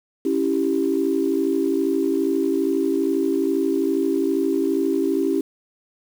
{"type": "chord", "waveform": "sine", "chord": "C# diminished", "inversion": "none", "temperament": "equal", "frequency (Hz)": [277.2, 329.6, 392], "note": ["C#4", "E4", "G4"], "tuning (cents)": [0, 0, 0], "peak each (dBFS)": -22, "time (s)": [0.25, 5.41], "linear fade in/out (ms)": 5, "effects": ["tanh soft clip ceiling -8 dBFS", "7-bit"]}